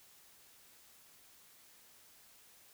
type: silence
effects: white hiss -62 dBFS RMS until 2.73 s